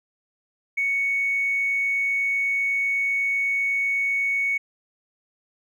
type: tone with tanh clipping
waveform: triangle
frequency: 2223 Hz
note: C#7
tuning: 4 cents sharp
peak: -20 dBFS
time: 0.77-4.58 s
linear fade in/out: 10 ms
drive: 1 dB
effects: none